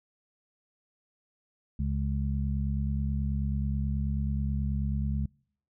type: harmonic tone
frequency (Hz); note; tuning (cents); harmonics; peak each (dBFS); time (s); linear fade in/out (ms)
69.3; C#2; 0; 1 / 2 / 3; -29 / -32 / -34; 1.79-5.26; 5
effects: noise-tail reverb RT60 0.6 s tail -26 dB re dry